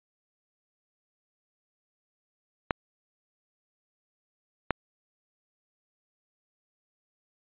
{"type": "clicks", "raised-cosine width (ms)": 0.5, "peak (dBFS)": -8, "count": 2, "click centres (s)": [2.708, 4.707], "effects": ["resampled to 8000 Hz"]}